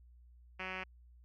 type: tone with low-pass filter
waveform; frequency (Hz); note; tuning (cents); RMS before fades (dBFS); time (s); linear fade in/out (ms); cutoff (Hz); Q
5% pulse; 186.7; F#3; +16; -42; 0.59-0.84; 10; 2600; 3.4
effects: added 60 Hz sine -57 dBFS peak until 1.24 s